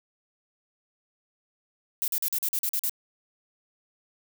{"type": "noise bursts", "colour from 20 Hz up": "violet", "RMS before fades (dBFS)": -27, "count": 9, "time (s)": [2.02, 2.895], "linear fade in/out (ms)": 0, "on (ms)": 59, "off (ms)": 43, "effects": []}